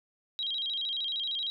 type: tone with vibrato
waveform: sine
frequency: 3520 Hz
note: A7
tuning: in tune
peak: -30 dBFS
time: 0.39-1.5 s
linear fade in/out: 0 ms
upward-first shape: square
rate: 13 Hz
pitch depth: 160 cents each way
effects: none